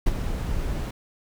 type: noise with ADSR envelope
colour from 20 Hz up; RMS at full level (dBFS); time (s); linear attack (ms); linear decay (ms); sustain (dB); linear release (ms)
brown; -19; 0.06-0.91; 10; 36; -8; 6
effects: none